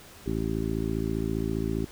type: harmonic tone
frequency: 55 Hz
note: A1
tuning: in tune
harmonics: 1 / 2 / 3 / 4 / 5 / 6 / 7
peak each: -34 / -34 / -34 / -34 / -34 / -34 / -34 dBFS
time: 0.26-1.85 s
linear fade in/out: 5 ms
effects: pink hiss -49 dBFS RMS until 1.91 s